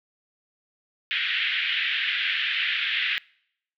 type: band-pass noise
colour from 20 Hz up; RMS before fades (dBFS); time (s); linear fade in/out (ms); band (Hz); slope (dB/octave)
white; -26; 1.11-3.18; 0; 1600 to 3400; 48
effects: noise-tail reverb RT60 0.7 s tail -25 dB re dry